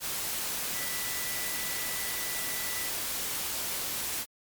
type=tone in noise; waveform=sine; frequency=1975.5 Hz; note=B6; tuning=in tune; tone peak=-40 dBFS; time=0.72-2.91 s; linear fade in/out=50 ms; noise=white; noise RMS=-33 dBFS; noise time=0-4.26 s; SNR=-10 dB; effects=MP3 96 kbps